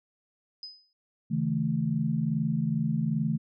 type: tone with exponential decay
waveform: sine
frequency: 5020 Hz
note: D#8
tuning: 15 cents sharp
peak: -35 dBFS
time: 0.63-0.93 s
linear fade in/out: 1 ms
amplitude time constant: 65 ms
type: chord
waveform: sine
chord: A major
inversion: first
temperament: equal with one note detuned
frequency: 138.59 / 161.05 / 220 Hz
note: C#3 / E3 / A3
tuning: 0 / -40 / 0 cents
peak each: -31 / -28 / -29 dBFS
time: 1.3-3.38 s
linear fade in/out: 20 ms
effects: none